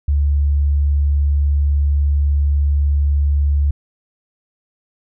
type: tone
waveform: sine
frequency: 71.8 Hz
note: D2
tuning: 39 cents flat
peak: -12 dBFS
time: 0.08-3.71 s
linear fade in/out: 5 ms
effects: none